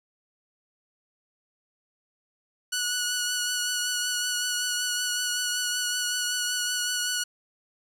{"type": "tone with vibrato", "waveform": "10% pulse", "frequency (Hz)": 1468, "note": "F#6", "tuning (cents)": -14, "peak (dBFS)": -17, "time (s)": [2.72, 7.24], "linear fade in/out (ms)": 10, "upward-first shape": "triangle", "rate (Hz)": 5.3, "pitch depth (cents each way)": 23, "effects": []}